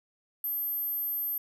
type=tone; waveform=sine; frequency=12920 Hz; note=G#9; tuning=49 cents flat; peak=-29 dBFS; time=0.44-1.38 s; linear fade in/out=2 ms; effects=none